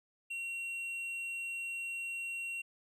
sine tone with tanh clipping, 2740 Hz, F7, 34 cents flat, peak -38 dBFS, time 0.3-2.62 s, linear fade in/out 10 ms, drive 6 dB, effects none

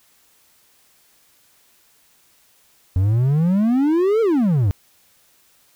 triangle exponential two-way sweep, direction up then down, 89 to 466.2 to 89 Hz, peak -12 dBFS, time 2.96-4.71 s, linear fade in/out 0 ms, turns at 4.21 s, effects white hiss -57 dBFS RMS until 5.75 s

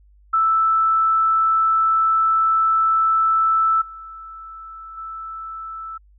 sine tone with level steps, 1319 Hz, E6, 1 cent sharp, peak -14 / -34 / -29 dBFS, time 0.33-5.98 s, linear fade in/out 10 ms, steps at 3.81 / 4.97 s, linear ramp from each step 10 ms, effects added 50 Hz sine -49 dBFS peak until 6.18 s

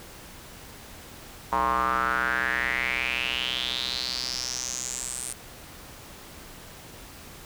square tone with band-pass filter sweep, 62.7 Hz, B1, 27 cents sharp, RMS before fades -28 dBFS, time 1.52-5.33 s, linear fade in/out 5 ms, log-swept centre 980 to 9200 Hz, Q 5.8, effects pink hiss -45 dBFS RMS until 7.45 s

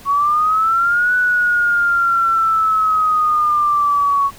sine linear two-way sweep, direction up then down, 1108.7 to 1486 to 1108.7 Hz, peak -12 dBFS, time 0.05-4.31 s, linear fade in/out 50 ms, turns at 1.15 s, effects pink hiss -41 dBFS RMS until 4.38 s

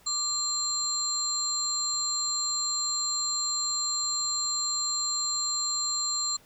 sine tone cluster, 1187 / 4163 / 7340 Hz, D6 / C8 / A#8, +18 / -10 / -28 cents, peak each -37 / -30 / -29 dBFS, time 0.06-6.37 s, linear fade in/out 10 ms, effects pink hiss -58 dBFS RMS until 6.45 s

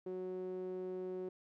sawtooth tone with band-pass filter, 184.5 Hz, F#3, 5 cents flat, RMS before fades -42 dBFS, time 0.06-1.29 s, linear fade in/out 5 ms, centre 390 Hz, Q 4.2, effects none

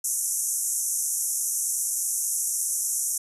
white band-pass noise, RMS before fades -27 dBFS, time 0.04-3.18 s, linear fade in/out 5 ms, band 5800 to 12000 Hz, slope 96 dB/octave, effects none

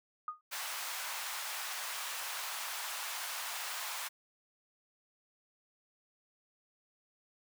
sine tone with exponential decay, 1234 Hz, D#6, 15 cents flat, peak -32 dBFS, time 0.28-0.41 s, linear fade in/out 2 ms, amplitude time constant 28 ms
pink high-pass noise, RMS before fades -40 dBFS, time 0.51-4.09 s, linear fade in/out 20 ms, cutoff 820 Hz, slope 24 dB/octave
effects none

